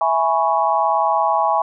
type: chord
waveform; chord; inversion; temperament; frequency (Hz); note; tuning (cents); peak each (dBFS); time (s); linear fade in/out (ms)
sine; C# minor seventh; first; equal; 659.3 / 830.6 / 987.8 / 1108.7; E5 / G#5 / B5 / C#6; 0 / 0 / 0 / 0; -21 / -18 / -21 / -21; 0.01-1.62; 2
effects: none